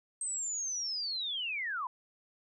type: linear sweep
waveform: sine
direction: down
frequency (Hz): 8340 to 953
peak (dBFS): -33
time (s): 0.21-1.87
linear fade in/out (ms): 2
effects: none